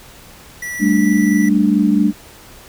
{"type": "tone with pitch glide", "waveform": "square", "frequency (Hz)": [1952, 1964.4], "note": ["B6", "B6"], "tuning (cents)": [-21, -10], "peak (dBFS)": -24, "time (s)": [0.62, 1.49], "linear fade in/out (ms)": 5, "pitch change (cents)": 11, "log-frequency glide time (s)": [0.9, 1.07]}
{"type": "chord", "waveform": "sine", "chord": "G suspended second", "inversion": "none", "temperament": "just", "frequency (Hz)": [196, 220.5, 294], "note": ["G3", "A3", "D4"], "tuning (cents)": [0, 4, 2], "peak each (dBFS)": -15, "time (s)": [0.79, 2.13], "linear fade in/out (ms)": 50}
{"effects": ["pink hiss -41 dBFS RMS until 2.68 s"]}